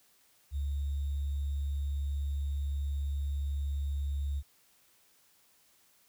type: tone with sample-and-hold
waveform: sine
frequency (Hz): 70.7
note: C#2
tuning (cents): +35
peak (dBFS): -30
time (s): 0.51-4.43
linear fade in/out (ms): 50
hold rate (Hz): 3675
effects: white hiss -66 dBFS RMS until 6.08 s